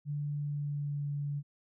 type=tone with pitch glide; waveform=sine; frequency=146.1 to 144.01 Hz; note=D3 to D3; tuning=-9 to -34 cents; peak=-32 dBFS; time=0.05-1.43 s; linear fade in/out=50 ms; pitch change=-25 cents; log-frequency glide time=0.35-1.08 s; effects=none